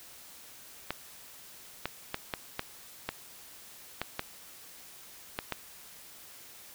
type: clicks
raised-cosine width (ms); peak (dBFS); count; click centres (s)
0.3; -15; 10; 0.906 / 1.856 / 2.144 / 2.338 / 2.594 / 3.09 / 4.016 / 4.194 / 5.389 / 5.523
effects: white hiss -51 dBFS RMS until 6.74 s